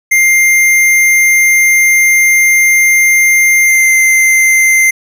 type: tone with pitch glide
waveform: square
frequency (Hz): 2100 to 2085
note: C7 to C7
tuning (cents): +6 to -7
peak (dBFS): -6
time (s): 0.11-4.91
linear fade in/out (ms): 10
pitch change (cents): -13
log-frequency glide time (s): 3.64-3.96
effects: none